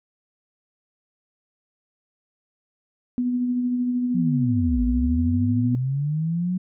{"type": "tone with tremolo", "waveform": "sine", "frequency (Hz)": 246.9, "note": "B3", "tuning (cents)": 0, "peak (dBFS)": -19, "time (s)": [3.18, 5.75], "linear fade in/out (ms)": 0, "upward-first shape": "sine", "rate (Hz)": 13, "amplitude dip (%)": 30}
{"type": "linear two-way sweep", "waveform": "sine", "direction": "down then up", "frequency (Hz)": [186.1, 52.9, 186.1], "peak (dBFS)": -21, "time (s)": [4.14, 6.58], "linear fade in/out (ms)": 10, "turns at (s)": 4.82}
{"effects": []}